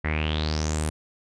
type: tone with low-pass filter sweep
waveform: sawtooth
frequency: 77.2 Hz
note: D#2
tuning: 13 cents flat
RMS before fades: -26 dBFS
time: 0.04-0.9 s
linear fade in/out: 10 ms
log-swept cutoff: 1900 to 10000 Hz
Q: 7.2
effects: none